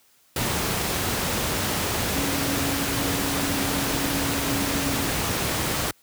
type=tone in noise; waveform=sine; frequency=278.2 Hz; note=C#4; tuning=6 cents sharp; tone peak=-29 dBFS; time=2.16-5.1 s; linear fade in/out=2 ms; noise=pink; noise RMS=-25 dBFS; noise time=0.36-5.91 s; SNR=-7 dB; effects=white hiss -60 dBFS RMS until 6.02 s + high-pass 60 Hz 12 dB/octave